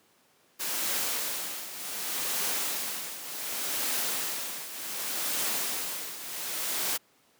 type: noise with tremolo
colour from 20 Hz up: white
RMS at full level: -29 dBFS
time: 0.59-6.98 s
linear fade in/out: 20 ms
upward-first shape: triangle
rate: 0.67 Hz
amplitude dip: 75%
effects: pink hiss -64 dBFS RMS until 7.39 s + high-pass 200 Hz 12 dB/octave